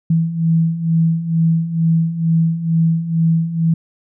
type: beating tone pair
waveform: sine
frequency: 162.6 / 164.8 Hz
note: E3 / E3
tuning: -23 / 0 cents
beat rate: 2.2 Hz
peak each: -19 / -14 dBFS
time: 0.1-3.74 s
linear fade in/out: 5 ms
effects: none